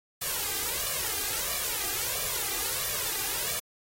white noise with flanger, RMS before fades -31 dBFS, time 0.21-3.6 s, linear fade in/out 10 ms, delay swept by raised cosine 1.7 to 2.53 ms, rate 1.5 Hz, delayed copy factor +0.8, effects AAC 48 kbps

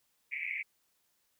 pink band-pass noise, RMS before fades -37 dBFS, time 0.31-0.63 s, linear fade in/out 20 ms, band 2100 to 2400 Hz, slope 96 dB/octave, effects white hiss -75 dBFS RMS until 1.39 s

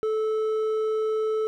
sine tone with hard clipping, 435.9 Hz, A4, 16 cents flat, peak -24 dBFS, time 0.03-1.47 s, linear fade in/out 0 ms, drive 5 dB, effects none

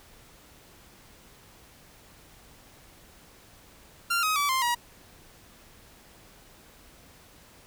sawtooth tone with pitch steps, 1385 / 1262.7 / 1151.3 / 1049.6 / 957 Hz, F6 / D#6 / D6 / C6 / A#5, -15 / +25 / -35 / +5 / +45 cents, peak -20 dBFS, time 4.1-4.75 s, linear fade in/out 10 ms, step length 130 ms, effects pink hiss -54 dBFS RMS until 7.66 s

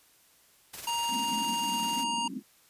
white noise with tremolo, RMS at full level -39 dBFS, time 0.73-2.04 s, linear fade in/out 10 ms, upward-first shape triangle, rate 20 Hz, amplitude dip 55%
harmonic tone, 938 Hz, A#5, 11 cents sharp, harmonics 1 / 3 / 5 / 7 / 9 / 10, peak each -30 / -33 / -43 / -40 / -47 / -46 dBFS, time 0.87-2.28 s, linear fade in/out 5 ms
pink band-pass noise, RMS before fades -39 dBFS, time 1.08-2.43 s, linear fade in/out 50 ms, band 210 to 280 Hz, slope 48 dB/octave
effects white hiss -62 dBFS RMS until 2.69 s + resampled to 32000 Hz

